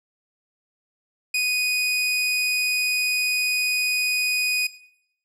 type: tone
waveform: sawtooth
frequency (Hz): 2485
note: D#7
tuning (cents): -3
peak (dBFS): -17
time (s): 1.34-4.67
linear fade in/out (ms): 5
effects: noise-tail reverb RT60 0.7 s tail -17 dB re dry + low-pass 12000 Hz 12 dB/octave